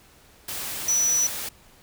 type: tone in noise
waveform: sine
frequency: 5920 Hz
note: F#8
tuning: in tune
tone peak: -19 dBFS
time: 0.88-1.27 s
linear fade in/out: 5 ms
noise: white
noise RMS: -32 dBFS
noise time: 0.48-1.49 s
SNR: +10 dB
effects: pink hiss -54 dBFS RMS until 1.82 s